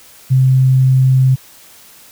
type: tone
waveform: sine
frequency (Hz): 130.81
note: C3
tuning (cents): 0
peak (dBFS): -7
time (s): 0.3-1.36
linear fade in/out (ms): 20
effects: white hiss -42 dBFS RMS until 2.11 s